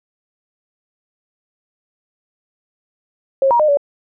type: tone with pitch steps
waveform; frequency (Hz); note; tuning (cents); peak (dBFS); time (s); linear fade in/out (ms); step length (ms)
sine; 540 / 948 / 610 / 571; C#5 / A#5 / D#5 / D5; -45 / +29 / -34 / -49; -10; 3.42-3.772; 2; 88
effects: none